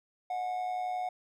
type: tone with amplitude modulation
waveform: triangle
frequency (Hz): 730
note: F#5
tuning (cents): -24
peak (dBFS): -27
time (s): 0.3-1.09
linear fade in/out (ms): 5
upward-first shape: sine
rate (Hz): 111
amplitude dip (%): 50
effects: none